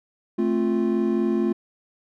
triangle chord, F major, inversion first, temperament equal with one note detuned, 220 / 264.1 / 349.2 Hz, A3 / C4 / F4, 0 / +16 / 0 cents, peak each -21 / -25 / -21 dBFS, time 0.38-1.53 s, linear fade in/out 10 ms, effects none

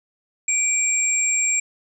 sine tone pair together, 2349 / 7531 Hz, D7 / A#8, 0 / +17 cents, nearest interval octave + minor sixth, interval 2017 cents, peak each -23 / -19 dBFS, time 0.48-1.6 s, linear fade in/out 5 ms, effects none

